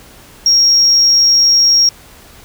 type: tone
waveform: sine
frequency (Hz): 5588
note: F8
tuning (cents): 0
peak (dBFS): -5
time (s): 0.46-1.89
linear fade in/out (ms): 2
effects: tanh soft clip ceiling -3 dBFS + pink hiss -40 dBFS RMS until 2.44 s